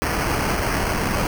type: noise with sample-and-hold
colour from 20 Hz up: pink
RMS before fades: -22 dBFS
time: 0.02-1.27 s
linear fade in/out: 0 ms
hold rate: 3675 Hz
effects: none